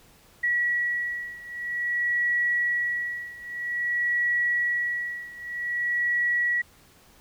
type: beating tone pair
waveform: sine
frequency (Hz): 1929 / 1929.51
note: B6 / B6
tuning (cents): -41 / -41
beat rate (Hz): 0.51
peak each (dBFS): -26 / -28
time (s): 0.43-6.62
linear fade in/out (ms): 10
effects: pink hiss -56 dBFS RMS until 7.2 s